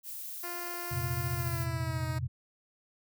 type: noise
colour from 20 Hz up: violet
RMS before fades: -41 dBFS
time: 0.03-1.67 s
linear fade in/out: 50 ms
type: tone with pitch glide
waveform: 10% pulse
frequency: 349.2 to 314.7 Hz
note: F4 to D#4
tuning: 0 to +20 cents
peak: -30 dBFS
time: 0.43-2.19 s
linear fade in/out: 10 ms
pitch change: -180 cents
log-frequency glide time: 1.34-2.05 s
type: chord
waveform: sine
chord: F suspended fourth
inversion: none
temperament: equal with one note detuned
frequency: 86.35 / 116.54 / 130.81 Hz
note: F2 / Bb2 / C3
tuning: -19 / 0 / 0 cents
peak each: -37 / -36 / -34 dBFS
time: 0.91-2.28 s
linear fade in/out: 10 ms
effects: none